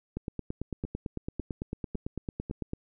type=two click trains; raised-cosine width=3 ms; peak=-20 / -24 dBFS; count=24 / 4; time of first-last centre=0.17-2.734 / 0.85-2.498 s; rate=8.97 / 1.82 Hz; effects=none